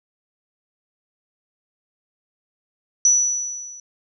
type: tone with level ramp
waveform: sine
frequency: 5920 Hz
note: F#8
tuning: in tune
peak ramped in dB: -10 to -37 dBFS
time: 3.05-3.8 s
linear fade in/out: 2 ms
effects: none